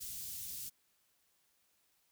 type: band-stop noise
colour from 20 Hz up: white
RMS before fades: -44 dBFS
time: 0-0.7 s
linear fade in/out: 20 ms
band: 150 to 4800 Hz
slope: 12 dB/octave
effects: white hiss -75 dBFS RMS until 2.11 s